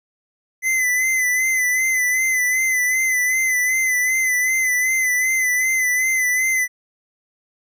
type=tone with vibrato; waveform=square; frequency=2028 Hz; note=B6; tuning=45 cents sharp; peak=-17 dBFS; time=0.62-6.68 s; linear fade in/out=50 ms; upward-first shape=sine; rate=2.6 Hz; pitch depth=44 cents each way; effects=none